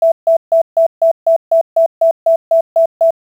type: tone bursts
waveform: sine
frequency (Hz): 659.3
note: E5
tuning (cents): 0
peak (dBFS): -6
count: 13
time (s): 0.02-3.107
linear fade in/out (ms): 5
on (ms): 99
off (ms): 150
effects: 7-bit